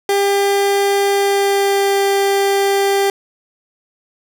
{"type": "tone with pitch glide", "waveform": "30% pulse", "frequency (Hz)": [399.3, 396.1], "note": ["G4", "G4"], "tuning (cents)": [32, 18], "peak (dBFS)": -10, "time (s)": [0.09, 3.1], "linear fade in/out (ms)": 2, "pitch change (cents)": -14, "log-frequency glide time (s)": [1.12, 2.02], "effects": []}